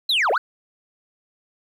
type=linear two-way sweep; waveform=sine; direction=down then up; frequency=4186 to 392 to 1594 Hz; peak=-14 dBFS; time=0.09-0.38 s; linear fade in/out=5 ms; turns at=0.31 s; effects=tanh soft clip ceiling -16 dBFS + 9-bit